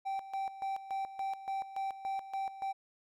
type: tone with tremolo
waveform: triangle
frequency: 778 Hz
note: G5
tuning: 13 cents flat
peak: -31 dBFS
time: 0.05-2.73 s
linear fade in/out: 20 ms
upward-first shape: square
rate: 3.5 Hz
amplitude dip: 75%
effects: none